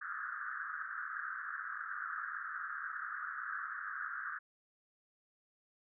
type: band-pass noise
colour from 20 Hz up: white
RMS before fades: -42 dBFS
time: 0.01-4.39 s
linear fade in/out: 10 ms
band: 1200 to 1700 Hz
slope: 96 dB/octave
effects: none